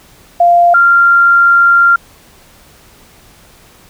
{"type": "tone pair in turn", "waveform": "sine", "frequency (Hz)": [695, 1387.2], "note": ["F5", "F6"], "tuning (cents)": [-9, -12], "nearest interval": "octave", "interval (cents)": 1197, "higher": "second", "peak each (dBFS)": -4, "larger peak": "neither", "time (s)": [[0.4, 0.74], [0.74, 1.96]], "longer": "second", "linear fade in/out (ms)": 5, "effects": ["pink hiss -43 dBFS RMS until 3.89 s"]}